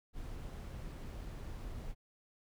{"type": "noise", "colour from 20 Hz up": "brown", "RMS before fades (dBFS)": -44, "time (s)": [0.13, 1.95], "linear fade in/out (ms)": 50, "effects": []}